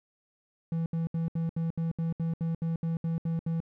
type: tone bursts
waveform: triangle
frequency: 164.81 Hz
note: E3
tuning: in tune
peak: -25 dBFS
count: 14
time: 0.72-3.603 s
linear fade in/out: 2 ms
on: 140 ms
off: 71 ms
effects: none